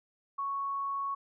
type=tone; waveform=sine; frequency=1108.7 Hz; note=C#6; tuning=in tune; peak=-31 dBFS; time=0.38-1.15 s; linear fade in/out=10 ms; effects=none